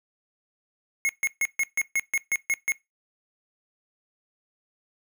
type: tone bursts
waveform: square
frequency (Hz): 2170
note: C#7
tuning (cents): -37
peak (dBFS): -22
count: 10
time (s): 1.05-2.72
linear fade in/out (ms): 0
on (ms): 41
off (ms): 140
effects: noise-tail reverb RT60 0.2 s tail -21 dB re dry